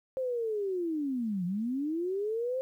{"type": "linear two-way sweep", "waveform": "sine", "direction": "down then up", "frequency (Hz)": [530, 171, 530], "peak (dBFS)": -29, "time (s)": [0.17, 2.61], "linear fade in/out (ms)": 0, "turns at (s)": 1.45, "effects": ["11-bit"]}